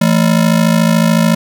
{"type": "ring-modulated tone", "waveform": "square", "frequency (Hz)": 196, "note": "G3", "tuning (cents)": 0, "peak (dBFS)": -6, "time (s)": [0.01, 1.35], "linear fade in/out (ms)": 5, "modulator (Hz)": 26.9, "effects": []}